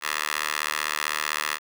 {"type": "tone with high-pass filter", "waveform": "10% pulse", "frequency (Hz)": 75.7, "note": "D#2", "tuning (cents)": -47, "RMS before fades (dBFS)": -28, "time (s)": [0.01, 1.59], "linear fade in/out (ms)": 50, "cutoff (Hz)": 1500, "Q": 1.4, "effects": []}